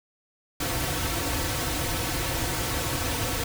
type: noise with comb filter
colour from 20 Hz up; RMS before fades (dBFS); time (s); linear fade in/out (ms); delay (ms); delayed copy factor
pink; -28; 0.6-3.44; 5; 4.9; -0.85
effects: none